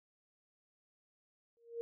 sine tone with exponential growth, 466.2 Hz, A#4, in tune, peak -34 dBFS, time 1.57-1.81 s, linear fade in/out 0 ms, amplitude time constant 52 ms, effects none

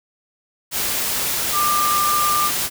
sine tone in noise, 1193 Hz, D6, 27 cents sharp, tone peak -17 dBFS, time 1.52-2.51 s, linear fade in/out 50 ms, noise white, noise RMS -22 dBFS, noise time 0.71-2.7 s, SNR +2 dB, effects none

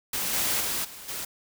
white noise with level steps, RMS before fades -29 / -26 / -29 / -43 / -34 dBFS, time 0.13-1.25 s, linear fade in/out 5 ms, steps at 0.33 / 0.6 / 0.84 / 1.08 s, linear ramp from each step 10 ms, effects none

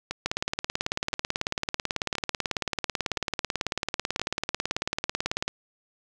two click trains, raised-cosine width 0.2 ms, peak -13 / -9 dBFS, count 5 / 96, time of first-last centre 0.11-4.196 / 0.26-5.48 s, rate 0.979 / 18.2 Hz, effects none

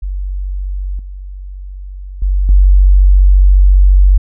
sine tone with level steps, 47.25 Hz, F#1, 37 cents sharp, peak -16 / -24 / -9 / -3 dBFS, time 0.02-4.18 s, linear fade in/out 10 ms, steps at 0.99 / 2.22 / 2.49 s, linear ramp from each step 2 ms, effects none

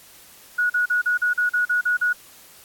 sine tone bursts, 1459 Hz, F#6, 25 cents flat, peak -17 dBFS, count 10, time 0.58-2.131 s, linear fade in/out 10 ms, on 120 ms, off 39 ms, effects white hiss -48 dBFS RMS until 2.64 s + AAC 64 kbps

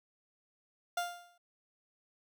30% pulse tone with exponential decay, 700 Hz, F5, 4 cents sharp, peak -27 dBFS, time 0.97-1.38 s, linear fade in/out 5 ms, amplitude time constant 89 ms, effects none

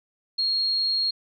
sine tone with amplitude modulation, 4269 Hz, C8, 34 cents sharp, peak -20 dBFS, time 0.38-1.11 s, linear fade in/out 10 ms, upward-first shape sine, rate 151 Hz, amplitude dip 25%, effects none

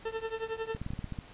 40% pulse tone with tremolo, 447.1 Hz, A4, 28 cents sharp, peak -29 dBFS, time 0.05-0.77 s, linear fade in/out 5 ms, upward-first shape triangle, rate 11 Hz, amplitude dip 95%
clicks, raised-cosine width 5 ms, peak -24 dBFS, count 9, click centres 0.749 / 0.816 / 0.864 / 0.905 / 0.935 / 0.991 / 1.043 / 1.123 / 1.188 s
effects pink hiss -52 dBFS RMS until 1.33 s + resampled to 8000 Hz

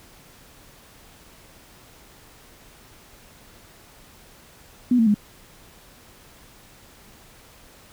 sine tone with pitch steps, 246.9 / 226.4 / 207.6 Hz, B3 / A3 / G#3, 0 / +50 / 0 cents, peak -14 dBFS, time 4.91-5.144 s, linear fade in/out 5 ms, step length 78 ms, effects pink hiss -50 dBFS RMS until 7.92 s

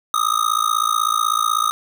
square tone with amplitude modulation, 1245 Hz, D#6, 1 cent sharp, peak -13 dBFS, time 0.14-1.71 s, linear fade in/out 0 ms, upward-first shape sine, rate 56.1 Hz, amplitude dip 100%, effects 8-bit

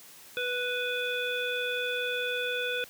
harmonic tone with a mistuned harmonic, 493.1 Hz, B4, 3 cents flat, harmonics 1 / 3 / 5 / 7, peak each -33 / -33 / -35 / -36 dBFS, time 0.37-2.84 s, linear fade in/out 0 ms, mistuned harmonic 5, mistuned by +21 cents, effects white hiss -51 dBFS RMS until 2.89 s + high-pass 80 Hz 12 dB/octave

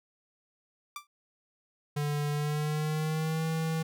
sawtooth tone with exponential decay, 1174.7 Hz, D6, in tune, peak -30 dBFS, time 0.96-1.07 s, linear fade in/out 2 ms, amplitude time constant 23 ms
square tone with pitch glide, 146.83 to 161.05 Hz, D3 to E3, 0 to -40 cents, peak -29 dBFS, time 1.96-3.83 s, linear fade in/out 10 ms, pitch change +160 cents, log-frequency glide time 2.31-3.46 s
effects none

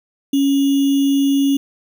sine tone with sample-and-hold, 277.2 Hz, C#4, in tune, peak -12 dBFS, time 0.33-1.57 s, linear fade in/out 5 ms, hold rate 3150 Hz, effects none

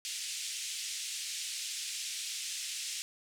white band-pass noise, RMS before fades -39 dBFS, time 0.05-3.02 s, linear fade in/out 0 ms, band 2400 to 8400 Hz, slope 24 dB/octave, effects none

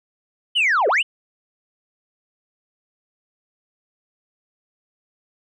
sine linear two-way sweep, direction down then up, 3100 to 376.7 to 3100 Hz, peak -13 dBFS, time 0.55-1.03 s, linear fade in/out 20 ms, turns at 0.88 s, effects tanh soft clip ceiling -13 dBFS

